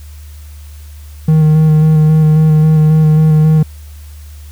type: tone with vibrato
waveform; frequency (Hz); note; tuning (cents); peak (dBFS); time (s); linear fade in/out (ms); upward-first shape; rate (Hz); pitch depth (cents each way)
triangle; 155.56; D#3; 0; -3; 1.28-3.63; 5; square; 3.7; 15
effects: added 74 Hz sine -29 dBFS peak until 4.51 s + white hiss -44 dBFS RMS until 4.51 s